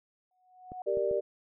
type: tone with exponential growth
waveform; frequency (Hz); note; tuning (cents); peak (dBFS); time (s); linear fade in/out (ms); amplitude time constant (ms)
sine; 736; F#5; -9; -35; 0.31-0.82; 2; 110
type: clicks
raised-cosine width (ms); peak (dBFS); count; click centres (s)
2; -30; 3; 0.719 / 0.972 / 1.112
type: chord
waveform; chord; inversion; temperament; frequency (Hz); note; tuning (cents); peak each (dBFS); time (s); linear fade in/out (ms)
sine; G minor; none; equal with one note detuned; 392 / 466.2 / 591.4; G4 / Bb4 / D5; 0 / 0 / +12; -31 / -32 / -30; 0.86-1.21; 20
effects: none